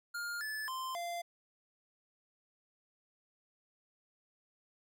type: tone with pitch steps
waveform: square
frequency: 1411 / 1735 / 1041 / 691 Hz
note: F6 / A6 / C6 / F5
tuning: +17 / -25 / -9 / -19 cents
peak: -38 dBFS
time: 0.14-1.22 s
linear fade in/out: 10 ms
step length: 270 ms
effects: none